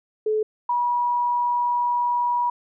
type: tone pair in turn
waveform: sine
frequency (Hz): 430.9 / 967.3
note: A4 / B5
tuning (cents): -36 / -36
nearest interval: octave + major second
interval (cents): 1400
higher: second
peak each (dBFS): -19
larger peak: neither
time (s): 0.26-0.43 / 0.69-2.5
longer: second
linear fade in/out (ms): 5
effects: none